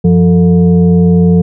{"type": "tone with frequency modulation", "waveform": "sine", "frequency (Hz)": 174.61, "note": "F3", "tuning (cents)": 0, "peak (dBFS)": -4, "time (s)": [0.04, 1.42], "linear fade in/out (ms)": 10, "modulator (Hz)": 269, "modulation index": 0.69, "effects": []}